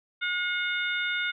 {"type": "harmonic tone", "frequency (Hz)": 720, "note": "F#5", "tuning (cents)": -47, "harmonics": [2, 3, 4, 5], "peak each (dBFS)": [-29, -31, -38, -34], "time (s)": [0.21, 1.32], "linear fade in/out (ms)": 20, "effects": []}